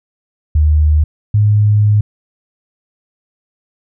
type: tone pair in turn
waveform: sine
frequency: 76.1 / 104.92 Hz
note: D#2 / G#2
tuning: -38 / +18 cents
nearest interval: tritone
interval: 556 cents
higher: second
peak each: -7 dBFS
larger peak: neither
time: 0.55-1.04 / 1.34-2.01 s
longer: second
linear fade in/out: 5 ms
effects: none